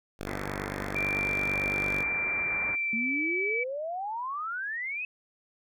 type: tone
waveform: 5% pulse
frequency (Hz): 49.03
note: G1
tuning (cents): +1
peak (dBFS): -23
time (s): 0.19-2.03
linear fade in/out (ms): 10
type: low-pass noise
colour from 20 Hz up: white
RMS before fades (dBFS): -39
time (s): 0.26-2.76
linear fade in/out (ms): 20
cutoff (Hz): 2200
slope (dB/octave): 96
type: tone with pitch glide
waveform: sine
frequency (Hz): 2360 to 2298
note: D7 to D7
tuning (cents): +8 to -38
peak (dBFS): -27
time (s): 0.95-3.64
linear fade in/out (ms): 10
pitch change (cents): -46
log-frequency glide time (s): 2.67-3.27
type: exponential sweep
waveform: sine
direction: up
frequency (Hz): 218.6 to 2600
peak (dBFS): -31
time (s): 2.93-5.05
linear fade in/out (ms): 2
effects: none